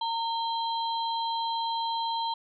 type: tone cluster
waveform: sine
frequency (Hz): 918 / 3207 / 4031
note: A#5 / G7 / B7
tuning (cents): -27 / +39 / +35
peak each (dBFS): -28 / -37 / -37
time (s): 0.01-2.34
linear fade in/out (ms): 5
effects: none